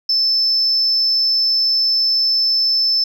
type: tone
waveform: sine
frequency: 5274 Hz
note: E8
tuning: in tune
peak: -12 dBFS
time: 0.09-3.04 s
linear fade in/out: 5 ms
effects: tanh soft clip ceiling -9 dBFS + 9-bit